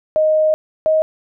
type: tone pair in turn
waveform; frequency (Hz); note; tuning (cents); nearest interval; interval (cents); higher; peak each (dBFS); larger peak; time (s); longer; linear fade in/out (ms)
sine; 622 / 628.5; D#5 / D#5; -1 / +17; unison; 18; second; -11; neither; 0.16-0.54 / 0.86-1.02; first; 0
effects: none